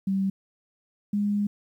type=tone pair in turn; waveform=sine; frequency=193.6 / 205.1 Hz; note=G3 / G#3; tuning=-21 / -21 cents; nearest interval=minor second; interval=100 cents; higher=second; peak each=-22 dBFS; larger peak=neither; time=0.07-0.3 / 1.13-1.47 s; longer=second; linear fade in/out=5 ms; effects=10-bit